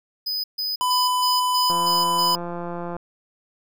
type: tone bursts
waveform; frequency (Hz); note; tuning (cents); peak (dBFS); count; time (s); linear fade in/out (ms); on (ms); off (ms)
square; 5000; D#8; +8; -24; 7; 0.26-2.36; 10; 180; 140
type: tone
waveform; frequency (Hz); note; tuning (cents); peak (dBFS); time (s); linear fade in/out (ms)
square; 1000; B5; +21; -20; 0.81-2.35; 0
type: click train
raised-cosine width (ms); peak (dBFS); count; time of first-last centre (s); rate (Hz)
1; -18; 220; 1.7-2.966; 173
effects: none